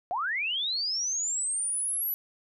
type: linear sweep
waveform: sine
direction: up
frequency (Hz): 659.3 to 11960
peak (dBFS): -27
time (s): 0.11-2.14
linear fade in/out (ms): 0
effects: none